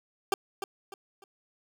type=tone with echo; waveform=20% pulse; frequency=392 Hz; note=G4; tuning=in tune; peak=-18 dBFS; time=0.32-0.34 s; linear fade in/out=2 ms; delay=300 ms; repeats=3; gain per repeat=-9 dB; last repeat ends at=1.24 s; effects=none